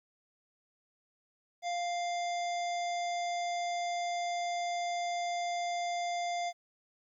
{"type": "harmonic tone", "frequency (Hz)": 698.5, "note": "F5", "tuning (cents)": 0, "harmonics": [1, 3, 5, 7, 9, 10], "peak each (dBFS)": [-32, -42, -46, -49, -51, -52], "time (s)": [1.62, 6.53], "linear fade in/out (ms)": 50, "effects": ["12-bit"]}